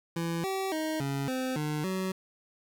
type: tone with pitch steps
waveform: 25% pulse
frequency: 167.5 / 384.2 / 313.8 / 138.7 / 258.4 / 151.1 / 188.1 Hz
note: E3 / G4 / D#4 / C#3 / C4 / D3 / F#3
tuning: +28 / -35 / +15 / +1 / -21 / +50 / +29 cents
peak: -26 dBFS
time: 0.16-2.12 s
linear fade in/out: 5 ms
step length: 280 ms
effects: 10-bit